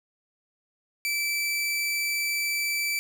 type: tone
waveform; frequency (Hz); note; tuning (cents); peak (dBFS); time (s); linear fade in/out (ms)
sawtooth; 2322; D7; -20; -22; 1.05-2.99; 0
effects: none